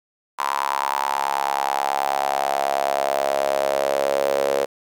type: tone with high-pass filter sweep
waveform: sawtooth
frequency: 69.3 Hz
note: C#2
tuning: in tune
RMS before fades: -22 dBFS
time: 0.38-4.66 s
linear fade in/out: 20 ms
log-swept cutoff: 1000 to 520 Hz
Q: 6.4
effects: none